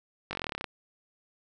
slowing click train, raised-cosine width 0.3 ms, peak -17 dBFS, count 14, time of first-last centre 0.31-0.643 s, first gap 20 ms, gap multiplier 1.04, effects none

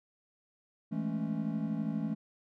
triangle chord, A major seventh, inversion second, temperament equal, 164.81 / 207.7 / 220 / 277.2 Hz, E3 / G#3 / A3 / C#4, 0 / 0 / 0 / 0 cents, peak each -35 / -36 / -33 / -37 dBFS, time 0.91-2.15 s, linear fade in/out 20 ms, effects none

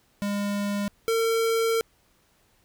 square tone pair in turn, 203 / 454 Hz, G#3 / A#4, -39 / -46 cents, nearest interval octave + major second, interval 1393 cents, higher second, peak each -26 / -22 dBFS, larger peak second, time 0.22-0.88 / 1.08-1.81 s, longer second, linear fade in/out 0 ms, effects pink hiss -64 dBFS RMS until 2.64 s

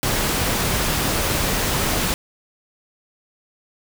pink noise, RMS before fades -21 dBFS, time 0.03-2.14 s, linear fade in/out 0 ms, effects none

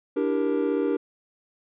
triangle chord, E half-diminished seventh, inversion third, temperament equal with one note detuned, 293.7 / 329.6 / 392 / 469.4 Hz, D4 / E4 / G4 / Bb4, 0 / 0 / 0 / +12 cents, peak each -24 / -30 / -25 / -25 dBFS, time 0.16-0.97 s, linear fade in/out 10 ms, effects resampled to 8000 Hz

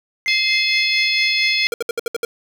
triangle tone with tremolo, 2089 Hz, C7, 3 cents flat, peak -15 dBFS, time 0.26-1.67 s, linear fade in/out 0 ms, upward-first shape triangle, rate 4.4 Hz, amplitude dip 60%
harmonic tone, 856 Hz, A5, 48 cents flat, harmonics 3 / 4 / 5 / 6, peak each -21 / -22 / -23 / -24 dBFS, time 0.28-1.67 s, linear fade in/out 0 ms
square tone bursts, 466.2 Hz, A#4, in tune, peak -19 dBFS, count 7, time 1.72-2.25 s, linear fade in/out 2 ms, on 20 ms, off 65 ms
effects 8-bit

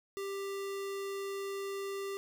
square tone, 394.4 Hz, G4, 11 cents sharp, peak -37 dBFS, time 0.17-2.17 s, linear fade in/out 0 ms, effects none

